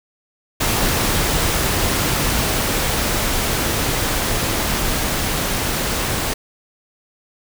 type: noise with level ramp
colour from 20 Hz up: pink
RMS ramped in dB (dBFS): -18 to -21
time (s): 0.6-6.34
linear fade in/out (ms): 10
effects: none